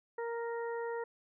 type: harmonic tone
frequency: 466.2 Hz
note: A#4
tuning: in tune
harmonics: 1 / 2 / 3 / 4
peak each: -36 / -42 / -49 / -48 dBFS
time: 0.18-1.04 s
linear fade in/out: 5 ms
effects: none